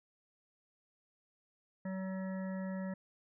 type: harmonic tone with a mistuned harmonic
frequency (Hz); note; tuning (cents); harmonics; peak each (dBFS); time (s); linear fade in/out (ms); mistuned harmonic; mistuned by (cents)
189.2; F#3; +39; 1 / 3 / 5 / 7 / 9 / 10; -37 / -45 / -53 / -57 / -55 / -56; 1.85-2.94; 5; 10; +19
effects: none